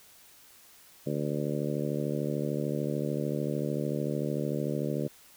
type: harmonic tone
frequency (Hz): 73.42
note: D2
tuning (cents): 0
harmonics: 2 / 3 / 4 / 5 / 6 / 7 / 8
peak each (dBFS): -33 / -35 / -36 / -37 / -38 / -38 / -39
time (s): 1.06-5.08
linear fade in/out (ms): 10
effects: white hiss -56 dBFS RMS until 5.36 s